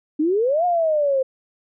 sine exponential two-way sweep, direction up then down, 291.8 to 723 to 519 Hz, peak -16 dBFS, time 0.19-1.23 s, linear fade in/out 10 ms, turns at 0.65 s, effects none

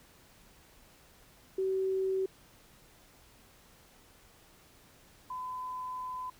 sine tone pair in turn, 381.1 / 1011.6 Hz, G4 / B5, -49 / +41 cents, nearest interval octave + perfect fourth, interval 1690 cents, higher second, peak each -28 / -36 dBFS, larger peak first, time 1.58-2.26 / 5.3-6.3 s, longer second, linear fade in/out 5 ms, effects pink hiss -60 dBFS RMS until 6.39 s

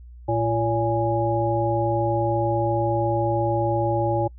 harmonic tone with a mistuned harmonic, 114.2 Hz, A#2, 35 cents flat, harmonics 1 / 3 / 5 / 7, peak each -25 / -25 / -25 / -25 dBFS, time 0.28-4.28 s, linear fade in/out 10 ms, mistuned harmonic 7, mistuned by +61 cents, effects noise-tail reverb RT60 0.1 s tail -26 dB re dry + added 60 Hz sine -40 dBFS peak until 4.38 s

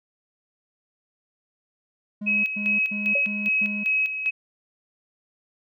triangle tone bursts, 207.7 Hz, G#3, in tune, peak -27 dBFS, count 5, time 2.21-3.84 s, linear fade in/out 10 ms, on 230 ms, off 120 ms
sine tone with tremolo, 2554 Hz, D#7, 45 cents sharp, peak -19 dBFS, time 2.26-4.31 s, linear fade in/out 20 ms, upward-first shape square, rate 2.5 Hz, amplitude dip 60%
sine tone with exponential decay, 564 Hz, C#5, 30 cents sharp, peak -24 dBFS, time 3.15-3.28 s, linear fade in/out 5 ms, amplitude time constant 28 ms
effects none

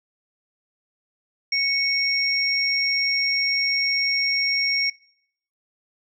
sine tone pair together, 2217 / 5558 Hz, C#7 / F8, 0 / -9 cents, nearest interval octave + major third, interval 1591 cents, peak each -22 dBFS, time 1.52-4.9 s, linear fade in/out 5 ms, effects noise-tail reverb RT60 0.7 s tail -23 dB re dry

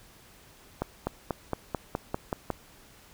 accelerating click train, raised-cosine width 1 ms, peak -14 dBFS, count 9, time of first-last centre 0.82-2.503 s, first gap 250 ms, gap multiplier 0.95, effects pink hiss -55 dBFS RMS until 3.13 s

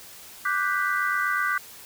sine chord, G major seventh, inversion second, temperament equal, 1174.7 / 1480 / 1568 / 1975.5 Hz, D6 / F#6 / G6 / B6, 0 / 0 / 0 / 0 cents, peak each -27 / -27 / -28 / -30 dBFS, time 0.45-1.58 s, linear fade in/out 5 ms, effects white hiss -45 dBFS RMS until 1.85 s

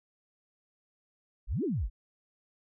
sine exponential two-way sweep, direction up then down, 34.65 to 429.9 to 34.65 Hz, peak -28 dBFS, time 1.47-1.9 s, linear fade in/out 50 ms, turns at 1.64 s, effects none

